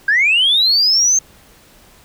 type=linear sweep; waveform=sine; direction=up; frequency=1568 to 6400 Hz; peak=-9 dBFS; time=0.08-1.19 s; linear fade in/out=5 ms; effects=tanh soft clip ceiling -6 dBFS + pink hiss -47 dBFS RMS until 2.04 s